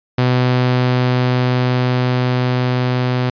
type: tone with level ramp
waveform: sawtooth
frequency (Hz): 125.6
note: B2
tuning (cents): +30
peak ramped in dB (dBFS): -8 to -11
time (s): 0.18-3.3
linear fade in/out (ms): 5
effects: resampled to 11025 Hz